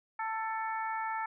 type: harmonic tone with a mistuned harmonic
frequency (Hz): 444.1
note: A4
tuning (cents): +16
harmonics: 2 / 3 / 4 / 5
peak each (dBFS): -34 / -39 / -41 / -45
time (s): 0.19-1.26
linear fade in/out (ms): 5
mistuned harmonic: 4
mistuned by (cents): -16
effects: none